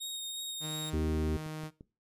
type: tone with vibrato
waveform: sawtooth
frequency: 3729 Hz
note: A#7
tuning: in tune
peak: -34 dBFS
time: 0-0.91 s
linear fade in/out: 20 ms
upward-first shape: triangle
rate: 2.9 Hz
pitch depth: 16 cents each way
type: tone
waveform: sawtooth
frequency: 155.56 Hz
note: D#3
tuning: in tune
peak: -34 dBFS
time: 0.6-1.71 s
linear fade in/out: 50 ms
type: harmonic tone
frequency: 77.7 Hz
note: D#2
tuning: 2 cents flat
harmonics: 1 / 3 / 4 / 5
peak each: -31 / -36 / -38 / -37 dBFS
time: 0.93-1.37 s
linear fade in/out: 5 ms
type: click train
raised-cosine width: 3 ms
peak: -35 dBFS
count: 4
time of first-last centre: 1.29-1.809 s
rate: 5.78 Hz
effects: noise-tail reverb RT60 0.3 s tail -19 dB re dry + resampled to 32000 Hz